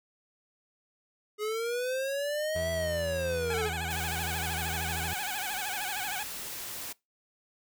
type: linear two-way sweep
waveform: square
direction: up then down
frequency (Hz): 415.9 to 659.3 to 415.9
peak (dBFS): -30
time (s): 1.38-3.71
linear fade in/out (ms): 50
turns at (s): 2.71
type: tone with pitch glide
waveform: 30% pulse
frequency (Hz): 84 to 82.37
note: E2 to E2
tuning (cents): +33 to -1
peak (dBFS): -33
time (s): 2.55-5.14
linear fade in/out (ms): 10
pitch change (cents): -34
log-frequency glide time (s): 3.47-3.69
type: tone with vibrato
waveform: 15% pulse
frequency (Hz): 792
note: G5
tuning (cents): +18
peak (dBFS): -27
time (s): 3.5-6.23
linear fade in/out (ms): 2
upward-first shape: sine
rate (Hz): 13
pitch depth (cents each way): 140
type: noise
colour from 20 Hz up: white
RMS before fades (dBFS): -39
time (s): 3.9-6.93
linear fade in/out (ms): 10
effects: noise-tail reverb RT60 0.2 s tail -22 dB re dry